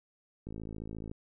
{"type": "click train", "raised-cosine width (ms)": 3, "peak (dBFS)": -29, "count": 36, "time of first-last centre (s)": [0.47, 1.115], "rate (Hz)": 54.3, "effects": []}